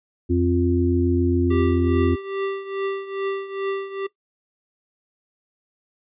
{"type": "harmonic tone", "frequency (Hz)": 87.31, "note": "F2", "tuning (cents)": 0, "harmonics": [1, 3, 4], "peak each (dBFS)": [-21, -21, -21], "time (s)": [0.29, 2.16], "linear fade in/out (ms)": 20}
{"type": "tone with tremolo", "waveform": "square", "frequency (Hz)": 391.3, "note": "G4", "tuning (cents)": -3, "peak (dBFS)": -22, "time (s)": [1.5, 4.07], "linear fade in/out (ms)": 10, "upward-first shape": "triangle", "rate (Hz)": 2.4, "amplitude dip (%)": 80}
{"effects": ["noise-tail reverb RT60 0.1 s tail -18 dB re dry", "resampled to 8000 Hz"]}